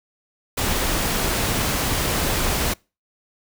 pink noise, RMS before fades -22 dBFS, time 0.57-2.74 s, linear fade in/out 10 ms, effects noise-tail reverb RT60 0.3 s tail -26 dB re dry

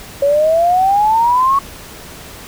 sine exponential sweep, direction up, 554.4 to 1120 Hz, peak -9 dBFS, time 0.22-1.59 s, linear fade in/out 5 ms, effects pink hiss -34 dBFS RMS until 2.47 s

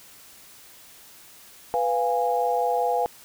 sine chord, F diminished, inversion second, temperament equal with one note detuned, 493.9 / 698.5 / 823.4 Hz, Cb5 / F5 / Ab5, 0 / 0 / -15 cents, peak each -25 dBFS, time 1.74-3.06 s, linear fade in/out 0 ms, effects white hiss -49 dBFS RMS until 3.24 s

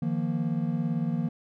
triangle chord, Eb suspended second, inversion none, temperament equal with one note detuned, 155.56 / 173.41 / 233.1 Hz, Eb3 / F3 / Bb3, 0 / -12 / 0 cents, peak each -28 dBFS, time 0.02-1.29 s, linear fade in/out 5 ms, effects none

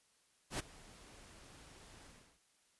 pink noise with ADSR envelope, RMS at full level -37 dBFS, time 0.5-2.4 s, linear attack 93 ms, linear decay 15 ms, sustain -21 dB, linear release 340 ms, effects white hiss -73 dBFS RMS until 2.79 s + resampled to 24000 Hz

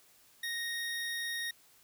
25% pulse tone, 1864.7 Hz, A#6, in tune, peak -31 dBFS, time 0.43-1.51 s, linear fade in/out 5 ms, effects white hiss -63 dBFS RMS until 1.83 s

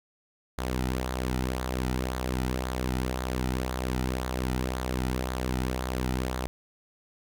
sawtooth tone with flanger, 63.4 Hz, B1, 46 cents sharp, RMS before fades -30 dBFS, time 0.58-6.47 s, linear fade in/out 0 ms, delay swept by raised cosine 0.36 to 1.86 ms, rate 1.9 Hz, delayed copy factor -0.5, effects none

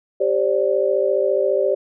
sine chord, G suspended fourth, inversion none, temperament equal with one note detuned, 392 / 532.7 / 587.3 Hz, G4 / C5 / D5, 0 / +31 / 0 cents, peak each -20 dBFS, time 0.2-1.75 s, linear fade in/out 10 ms, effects none

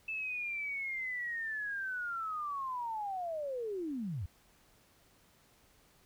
sine linear sweep, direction down, 2641 to 75.3 Hz, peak -35 dBFS, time 0.08-4.26 s, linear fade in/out 5 ms, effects pink hiss -66 dBFS RMS until 6.05 s

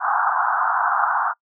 white band-pass noise, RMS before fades -20 dBFS, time 0-1.34 s, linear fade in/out 50 ms, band 720 to 1500 Hz, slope 96 dB/octave, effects noise-tail reverb RT60 0.1 s tail -25 dB re dry

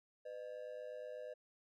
triangle ring-modulated tone, 556 Hz, C#5, 5 cents sharp, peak -40 dBFS, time 0.25-1.34 s, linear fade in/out 10 ms, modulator 54.1 Hz, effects none

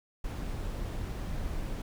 brown noise, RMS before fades -35 dBFS, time 0.24-1.82 s, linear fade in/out 5 ms, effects none

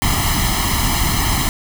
pink noise with comb filter, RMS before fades -17 dBFS, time 0.02-1.49 s, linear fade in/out 0 ms, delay 0.98 ms, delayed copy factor +0.95, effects none

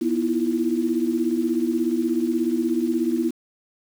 sine tone cluster, 243.4 / 321.5 / 338.1 Hz, B3 / E4 / E4, -25 / -43 / +44 cents, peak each -24 dBFS, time 0.01-3.31 s, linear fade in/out 10 ms, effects 7-bit

